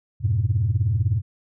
sine chord, F diminished, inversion none, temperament equal with one note detuned, 87.71 / 103.83 / 123.47 Hz, F2 / Ab2 / Cb3, +8 / 0 / 0 cents, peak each -24 / -20 / -23 dBFS, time 0.2-1.22 s, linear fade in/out 50 ms, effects tanh soft clip ceiling -11 dBFS

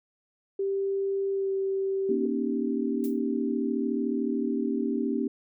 sine tone with pitch glide, 392 to 387.5 Hz, G4 to G4, 0 to -20 cents, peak -25 dBFS, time 0.59-2.26 s, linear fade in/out 5 ms, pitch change -20 cents, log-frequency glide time 1.32-1.51 s
sine chord, Eb dominant seventh, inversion second, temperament equal with one note detuned, 237.8 / 277.2 / 311.1 / 392 Hz, Bb3 / Db4 / Eb4 / G4, +35 / 0 / 0 / 0 cents, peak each -29 / -30 / -33 / -32 dBFS, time 2.09-5.28 s, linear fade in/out 5 ms
violet noise with exponential decay, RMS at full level -39 dBFS, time 3.04-3.2 s, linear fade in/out 0 ms, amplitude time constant 34 ms
effects none

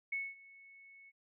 sine tone with ADSR envelope, 2205 Hz, C#7, 10 cents flat, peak -33 dBFS, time 0.12-1.12 s, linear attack 7 ms, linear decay 220 ms, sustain -22 dB, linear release 36 ms, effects none

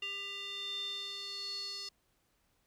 square tone with band-pass filter sweep, 397.9 Hz, G4, 26 cents sharp, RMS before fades -41 dBFS, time 0.02-1.89 s, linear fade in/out 5 ms, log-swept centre 2900 to 4800 Hz, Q 9.1, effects pink hiss -75 dBFS RMS until 2.66 s

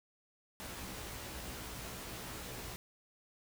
pink noise with comb filter, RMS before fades -45 dBFS, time 0.6-2.76 s, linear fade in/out 0 ms, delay 16 ms, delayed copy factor +0.75, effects none

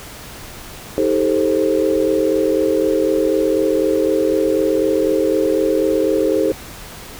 sine chord, A half-diminished seventh, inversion second, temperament just, 316.8 / 396 / 440 / 528 Hz, Eb4 / G4 / A4 / C5, +31 / +18 / 0 / +16 cents, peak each -19 dBFS, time 0.98-6.52 s, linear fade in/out 0 ms, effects pink hiss -35 dBFS RMS until 7.19 s

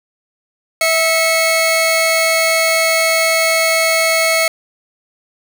sawtooth tone pair together, 651.9 / 2194 Hz, E5 / C#7, -19 / -18 cents, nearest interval octave + major sixth, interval 2101 cents, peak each -11 dBFS, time 0.81-4.48 s, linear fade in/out 2 ms, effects none

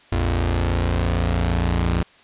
sawtooth tone pair together, 57.6 / 86.3 Hz, A#1 / F2, -20 / -20 cents, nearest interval perfect fifth, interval 700 cents, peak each -17 dBFS, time 0.12-2.03 s, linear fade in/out 5 ms, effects white hiss -51 dBFS RMS until 2.23 s + resampled to 8000 Hz

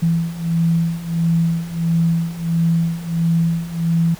sine beating tone pair, 165.6 / 167.1 Hz, E3 / E3, +8 / +24 cents, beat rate 1.5 Hz, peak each -20 / -17 dBFS, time 0.02-4.15 s, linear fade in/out 10 ms, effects pink hiss -40 dBFS RMS until 4.19 s

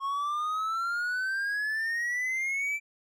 triangle exponential sweep, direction up, 1086 to 2343 Hz, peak -26 dBFS, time 0-2.8 s, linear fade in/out 50 ms, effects none

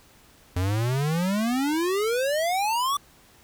square exponential sweep, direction up, 87.31 to 1174.7 Hz, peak -23 dBFS, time 0.56-2.97 s, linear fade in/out 5 ms, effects pink hiss -55 dBFS RMS until 3.43 s

